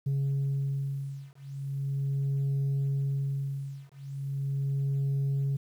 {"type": "beating tone pair", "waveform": "sine", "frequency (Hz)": [137.9, 138.29], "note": ["C#3", "C#3"], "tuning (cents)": [-9, -4], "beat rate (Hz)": 0.39, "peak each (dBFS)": -29, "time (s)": [0.06, 5.57], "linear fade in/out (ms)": 10, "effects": ["tanh soft clip ceiling -24 dBFS", "10-bit"]}